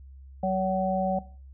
harmonic tone, 188.4 Hz, F#3, 32 cents sharp, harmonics 1 / 3 / 4, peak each -28 / -28 / -28 dBFS, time 0.43-1.19 s, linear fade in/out 5 ms, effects noise-tail reverb RT60 0.4 s tail -18 dB re dry + added 67 Hz sine -44 dBFS peak until 1.53 s

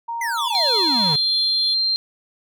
sine tone with pitch glide, 931 to 948.9 Hz, A#5 to A#5, -2 to +31 cents, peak -24 dBFS, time 0.08-1.14 s, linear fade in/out 10 ms, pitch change +33 cents, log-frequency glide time 0.35-0.9 s
square exponential sweep, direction down, 2100 to 138.59 Hz, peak -24 dBFS, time 0.21-1.16 s, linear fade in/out 5 ms
triangle tone with tremolo, 3434 Hz, A7, 43 cents flat, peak -23 dBFS, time 0.37-1.75 s, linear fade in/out 20 ms, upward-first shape sine, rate 3.2 Hz, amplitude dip 35%
sine tone, 4165 Hz, C8, 9 cents flat, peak -17 dBFS, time 0.55-1.96 s, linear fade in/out 0 ms
effects none

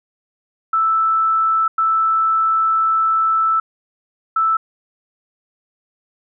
sine tone bursts at uneven times, 1318.5 Hz, E6, in tune, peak -13 dBFS, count 3, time 0.73-1.68 / 1.78-3.6 / 4.36-4.57 s, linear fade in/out 5 ms, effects none

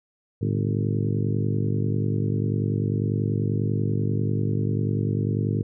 harmonic tone with a mistuned harmonic, 50.2 Hz, G1, 42 cents sharp, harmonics 2 / 3 / 4 / 5 / 6 / 7 / 8 / 9, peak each -24 / -28 / -30 / -32 / -34 / -35 / -36 / -37 dBFS, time 0.41-5.63 s, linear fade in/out 10 ms, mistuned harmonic 2, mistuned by +140 cents, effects none

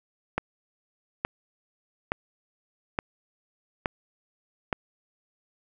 click train, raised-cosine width 0.5 ms, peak -10 dBFS, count 6, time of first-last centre 0.38-4.728 s, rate 1.15 Hz, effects none

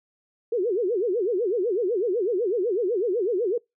sine tone with vibrato, 416.9 Hz, G#4, 7 cents sharp, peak -21 dBFS, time 0.52-3.58 s, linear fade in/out 5 ms, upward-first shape sine, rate 8 Hz, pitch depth 290 cents each way, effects noise-tail reverb RT60 0.2 s tail -26 dB re dry

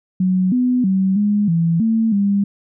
sine tone with pitch steps, 185.2 / 249.8 / 190.7 / 206.6 / 166.6 / 224.1 / 200.4 Hz, F#3 / B3 / G3 / G#3 / E3 / A3 / G3, +2 / +20 / -47 / -9 / +19 / +32 / +38 cents, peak -13 dBFS, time 0.2-2.44 s, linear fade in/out 5 ms, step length 320 ms, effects none

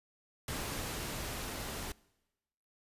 pink noise with level ramp, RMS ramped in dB -38 to -41 dBFS, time 0.48-1.92 s, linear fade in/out 2 ms, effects noise-tail reverb RT60 1.0 s tail -23 dB re dry + resampled to 32000 Hz

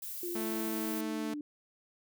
violet noise, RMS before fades -41 dBFS, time 0.02-1.01 s, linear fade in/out 5 ms
sine linear sweep, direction down, 352.9 to 293.7 Hz, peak -36 dBFS, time 0.23-1.41 s, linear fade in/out 2 ms
sawtooth tone, 220 Hz, A3, in tune, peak -32 dBFS, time 0.35-1.34 s, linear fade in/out 5 ms
effects none

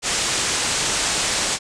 white low-pass noise, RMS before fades -22 dBFS, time 0.02-1.59 s, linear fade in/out 50 ms, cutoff 8700 Hz, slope 48 dB/octave, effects none

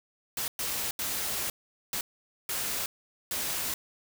white noise bursts at uneven times, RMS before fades -32 dBFS, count 6, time 0.37-0.48 / 0.59-0.91 / 0.99-1.5 / 1.93-2.01 / 2.49-2.86 / 3.31-3.74 s, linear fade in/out 2 ms, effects none

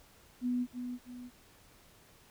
sine tone with echo, 246.9 Hz, B3, in tune, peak -29 dBFS, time 0.41-0.67 s, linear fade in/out 50 ms, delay 320 ms, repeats 2, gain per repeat -7 dB, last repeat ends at 1.31 s, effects pink hiss -61 dBFS RMS until 2.3 s

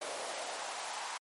pink noise with high-pass filter sweep, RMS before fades -40 dBFS, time 0.01-1.18 s, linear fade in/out 10 ms, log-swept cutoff 530 to 950 Hz, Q 2.4, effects MP3 48 kbps

